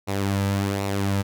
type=tone with flanger; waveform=sawtooth; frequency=99 Hz; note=G2; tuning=18 cents sharp; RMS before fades=-24 dBFS; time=0.07-1.23 s; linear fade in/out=20 ms; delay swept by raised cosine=0.61 to 2.81 ms; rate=1.3 Hz; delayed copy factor=-0.5; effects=none